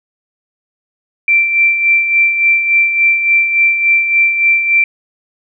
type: tone with tremolo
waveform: sine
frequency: 2349 Hz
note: D7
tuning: in tune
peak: -6 dBFS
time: 1.28-4.84 s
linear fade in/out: 2 ms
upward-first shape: sine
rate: 3.5 Hz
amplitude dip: 55%
effects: none